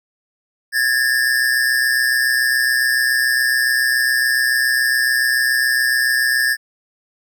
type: tone pair together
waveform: square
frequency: 1661.2 / 1788.3 Hz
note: G#6 / A6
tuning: 0 / +28 cents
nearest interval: minor second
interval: 128 cents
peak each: -18 dBFS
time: 0.72-6.57 s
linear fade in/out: 50 ms
effects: none